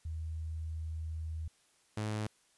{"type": "tone pair in turn", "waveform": ["sine", "sawtooth"], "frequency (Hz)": [79.8, 107.04], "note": ["D#2", "A2"], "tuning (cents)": [44, -47], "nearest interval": "perfect fourth", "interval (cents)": 509, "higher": "second", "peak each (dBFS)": [-36, -30], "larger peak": "second", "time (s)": [[0.05, 1.48], [1.97, 2.27]], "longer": "first", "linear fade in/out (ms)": 5, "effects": ["white hiss -69 dBFS RMS until 2.57 s", "resampled to 24000 Hz"]}